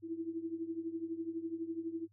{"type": "tone with tremolo", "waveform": "sine", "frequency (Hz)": 329.6, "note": "E4", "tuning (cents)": 0, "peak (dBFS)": -33, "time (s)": [0.02, 2.08], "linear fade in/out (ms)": 50, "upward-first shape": "triangle", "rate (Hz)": 12, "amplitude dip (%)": 85, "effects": ["added 103 Hz sine -65 dBFS peak until 2.12 s"]}